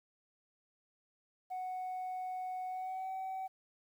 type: tone with pitch glide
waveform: sine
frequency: 740 to 759.9 Hz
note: F#5 to F#5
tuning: 0 to +46 cents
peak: -35 dBFS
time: 1.5-3.48 s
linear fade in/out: 20 ms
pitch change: +46 cents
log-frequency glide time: 2.68-3.11 s
effects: tanh soft clip ceiling -36 dBFS + 11-bit